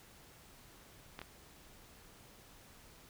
clicks, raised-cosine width 0.3 ms, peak -28 dBFS, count 2, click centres 1.191 / 1.216 s, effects pink hiss -59 dBFS RMS until 3.09 s

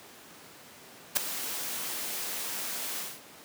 white noise with ADSR envelope, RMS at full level -21 dBFS, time 1.15-3.21 s, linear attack 20 ms, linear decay 3 ms, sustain -14 dB, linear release 230 ms, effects pink hiss -50 dBFS RMS until 3.44 s + high-pass 200 Hz 12 dB/octave

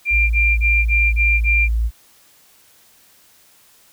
sine tone bursts, 2380 Hz, D7, 22 cents sharp, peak -14 dBFS, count 6, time 0.05-1.685 s, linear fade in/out 50 ms, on 250 ms, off 27 ms
sine tone, 56.2 Hz, A1, 37 cents sharp, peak -15 dBFS, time 0.1-1.91 s, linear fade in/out 50 ms
effects white hiss -52 dBFS RMS until 3.92 s

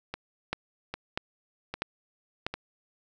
two click trains, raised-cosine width 0.3 ms, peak -18 / -13 dBFS, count 4 / 4, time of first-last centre 0.14-2.54 / 0.53-2.465 s, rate 1.25 / 1.55 Hz, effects none

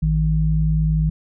sine tone pair together, 55.79 / 156.8 Hz, A1 / D#3, +25 / +14 cents, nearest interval octave + tritone, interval 1789 cents, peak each -19 / -17 dBFS, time 0.02-1.1 s, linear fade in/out 10 ms, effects none

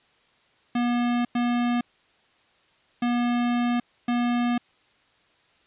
square tone bursts at uneven times, 241.1 Hz, B3, 41 cents flat, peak -22 dBFS, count 4, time 0.75-1.25 / 1.35-1.81 / 3.02-3.8 / 4.08-4.58 s, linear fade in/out 5 ms, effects white hiss -62 dBFS RMS until 5.66 s + resampled to 8000 Hz

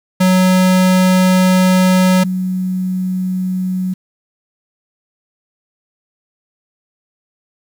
square / sine tone pair in turn, 185 / 185 Hz, F#3 / F#3, 0 / 0 cents, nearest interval unison, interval 0 cents, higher neither, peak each -9 / -15 dBFS, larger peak first, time 0.2-2.24 / 2.24-3.94 s, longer first, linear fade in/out 10 ms, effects 7-bit

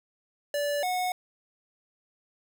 square tone pair in turn, 580 / 730.8 Hz, D5 / F#5, -22 / -22 cents, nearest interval major third, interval 400 cents, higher second, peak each -27 dBFS, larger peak neither, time 0.54-0.83 / 0.83-1.12 s, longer neither, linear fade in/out 2 ms, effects none

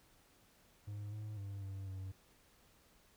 triangle tone with pitch steps, 103.2 / 106.7 / 99.4 / 97.2 / 95.1 Hz, G#2 / G#2 / G2 / G2 / F#2, -10 / +47 / +25 / -14 / +48 cents, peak -40 dBFS, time 0.87-2.12 s, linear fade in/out 10 ms, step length 250 ms, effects pink hiss -68 dBFS RMS until 3.16 s

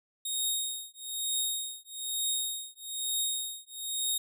15% pulse tone with tremolo, 3729 Hz, A#7, in tune, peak -20 dBFS, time 0.25-4.18 s, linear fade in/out 5 ms, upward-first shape triangle, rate 1.1 Hz, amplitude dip 100%, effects none

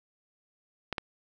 clicks, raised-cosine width 0.3 ms, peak -15 dBFS, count 2, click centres 0.927 / 0.982 s, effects none

